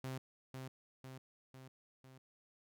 sawtooth tone with echo, 130.81 Hz, C3, in tune, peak -37 dBFS, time 0.04-0.18 s, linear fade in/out 2 ms, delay 500 ms, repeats 4, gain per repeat -4 dB, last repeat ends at 2.18 s, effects none

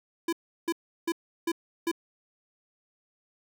square tone bursts, 334.9 Hz, E4, 27 cents sharp, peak -26 dBFS, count 5, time 0.28-1.915 s, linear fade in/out 5 ms, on 47 ms, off 350 ms, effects none

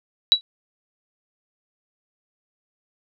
sine tone with exponential decay, 3912 Hz, B7, 17 cents flat, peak -6 dBFS, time 0.32-0.41 s, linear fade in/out 0 ms, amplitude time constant 19 ms, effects none

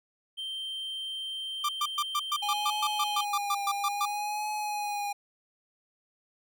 triangle tone, 3136 Hz, G7, in tune, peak -32 dBFS, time 0.37-3.25 s, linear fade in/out 20 ms
45% pulse tone bursts, 1182 Hz, D6, 11 cents sharp, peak -26 dBFS, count 15, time 1.64-4.055 s, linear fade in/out 5 ms, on 49 ms, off 120 ms
square tone with vibrato, 824 Hz, G#5, 14 cents flat, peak -31 dBFS, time 2.42-5.13 s, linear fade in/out 10 ms, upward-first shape triangle, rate 0.6 Hz, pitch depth 51 cents each way
effects none

